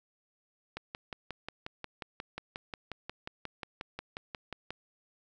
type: click train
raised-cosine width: 0.3 ms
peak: -22 dBFS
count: 23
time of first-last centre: 0.77-4.706 s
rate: 5.59 Hz
effects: none